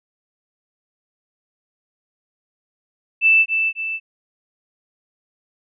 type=tone with echo; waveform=sine; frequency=2647 Hz; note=E7; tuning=7 cents sharp; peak=-10 dBFS; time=3.21-3.46 s; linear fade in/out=50 ms; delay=270 ms; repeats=2; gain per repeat=-6 dB; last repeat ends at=4 s; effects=none